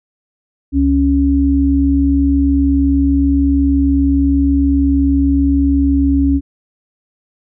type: tone pair together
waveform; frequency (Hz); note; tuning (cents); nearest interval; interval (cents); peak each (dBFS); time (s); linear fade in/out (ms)
sine; 69.3 / 277.2; C#2 / C#4; 0 / 0; 2 octaves; 2400; -14 / -11; 0.72-6.41; 50
effects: none